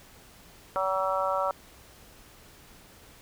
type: harmonic tone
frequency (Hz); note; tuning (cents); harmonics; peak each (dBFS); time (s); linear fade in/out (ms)
190; F#3; +46; 3 / 4 / 5 / 6 / 7; -29 / -33 / -32 / -33 / -31; 0.76-1.51; 0
effects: pink hiss -53 dBFS RMS until 3.21 s